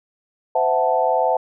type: chord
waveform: sine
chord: F# half-diminished seventh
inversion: second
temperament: equal with one note detuned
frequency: 513.4 / 659.3 / 740 / 880 Hz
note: C5 / E5 / F#5 / A5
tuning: -33 / 0 / 0 / 0 cents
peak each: -21 dBFS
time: 0.55-1.37 s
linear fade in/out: 5 ms
effects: none